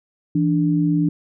sine tone pair together, 165.55 / 293.7 Hz, E3 / D4, +8 / 0 cents, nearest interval minor seventh, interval 992 cents, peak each -18 dBFS, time 0.35-1.09 s, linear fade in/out 5 ms, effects none

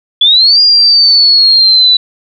sine linear two-way sweep, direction up then down, 3386 to 4845 to 3947 Hz, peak -3 dBFS, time 0.21-1.97 s, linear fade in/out 5 ms, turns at 0.61 s, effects none

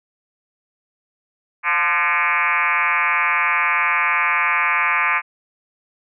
sine tone with frequency modulation, 1691 Hz, G#6, 31 cents sharp, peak -15 dBFS, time 1.63-5.22 s, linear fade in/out 50 ms, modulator 163 Hz, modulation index 4.6, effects none

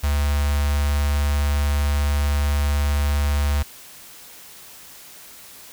square tone with notch filter, 72.3 Hz, D2, 27 cents flat, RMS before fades -20 dBFS, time 0.03-3.63 s, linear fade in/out 10 ms, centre 310 Hz, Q 0.52, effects white hiss -43 dBFS RMS until 5.72 s

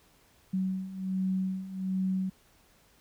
sine beating tone pair, 187.5 / 188.8 Hz, F#3 / F#3, +23 / +35 cents, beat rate 1.3 Hz, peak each -34 / -30 dBFS, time 0.53-2.3 s, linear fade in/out 10 ms, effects pink hiss -63 dBFS RMS until 3 s

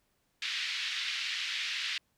white band-pass noise, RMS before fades -35 dBFS, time 0.42-1.98 s, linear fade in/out 2 ms, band 1800 to 4100 Hz, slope 24 dB/octave, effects pink hiss -75 dBFS RMS until 2.17 s

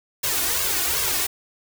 white noise with flanger, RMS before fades -23 dBFS, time 0.23-1.27 s, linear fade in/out 10 ms, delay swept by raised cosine 1.8 to 2.8 ms, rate 2.6 Hz, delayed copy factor +1, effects none

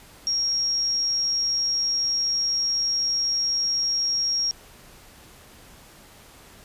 sine tone, 5588 Hz, F8, in tune, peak -21 dBFS, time 0.27-4.51 s, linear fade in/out 0 ms, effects pink hiss -49 dBFS RMS until 6.64 s + resampled to 32000 Hz

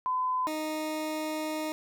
sine / 20% pulse tone pair in turn, 1015 / 310.1 Hz, B5 / D#4, +47 / -6 cents, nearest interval octave + major sixth, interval 2053 cents, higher first, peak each -26 dBFS, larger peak neither, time 0.06-0.47 / 0.47-1.72 s, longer second, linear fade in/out 0 ms, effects none

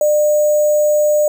sine tone with sample-and-hold, 600 Hz, D5, 37 cents sharp, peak -10 dBFS, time 0.01-1.28 s, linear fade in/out 2 ms, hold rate 7350 Hz, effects none

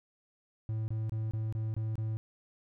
triangle tone bursts, 110 Hz, A2, in tune, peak -29 dBFS, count 7, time 0.69-2.17 s, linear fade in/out 0 ms, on 190 ms, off 25 ms, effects none

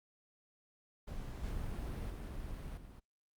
brown noise with level steps, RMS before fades -44 / -40 / -43 / -51 dBFS, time 1.07-3 s, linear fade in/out 10 ms, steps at 1.43 / 2.1 / 2.77 s, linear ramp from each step 5 ms, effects Opus 48 kbps

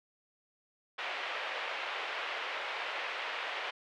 white band-pass noise, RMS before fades -38 dBFS, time 0.98-3.71 s, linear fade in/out 10 ms, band 480 to 2900 Hz, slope 24 dB/octave, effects none

